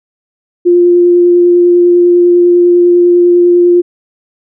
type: tone with vibrato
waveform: sine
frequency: 351 Hz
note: F4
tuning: 9 cents sharp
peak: -3 dBFS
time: 0.65-3.82 s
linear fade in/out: 20 ms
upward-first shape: sine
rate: 10 Hz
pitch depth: 9 cents each way
effects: none